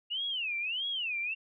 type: tone with vibrato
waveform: sine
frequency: 2794 Hz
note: F7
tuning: in tune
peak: -31 dBFS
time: 0.1-1.35 s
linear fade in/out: 20 ms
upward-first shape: sine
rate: 1.6 Hz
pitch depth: 300 cents each way
effects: none